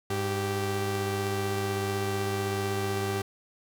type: tone pair together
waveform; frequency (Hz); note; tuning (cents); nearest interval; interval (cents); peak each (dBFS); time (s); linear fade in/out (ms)
sawtooth; 101.46 / 390; G#2 / G4; -40 / -9; octave + major seventh; 2331; -27 / -26; 0.1-3.22; 5
effects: none